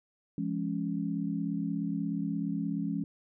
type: chord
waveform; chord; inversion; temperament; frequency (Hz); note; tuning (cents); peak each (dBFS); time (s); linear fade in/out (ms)
sine; Db major; first; equal with one note detuned; 170.92 / 207.7 / 277.2; F3 / Ab3 / Db4; -37 / 0 / 0; -34; 0.38-3.04; 2
effects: none